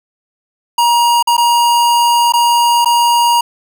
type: tone with dropouts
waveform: square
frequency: 948 Hz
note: A#5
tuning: 29 cents sharp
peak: -9 dBFS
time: 0.78-3.41 s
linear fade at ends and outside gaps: 5 ms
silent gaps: 1.227-1.272 / 1.368-1.378 / 2.323-2.336 / 2.847-2.857 s
effects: none